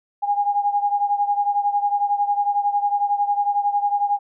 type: beating tone pair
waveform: sine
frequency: 814 / 825 Hz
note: G#5 / G#5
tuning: -35 / -12 cents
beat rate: 11 Hz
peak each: -19 / -23 dBFS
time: 0.22-4.19 s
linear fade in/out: 20 ms
effects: none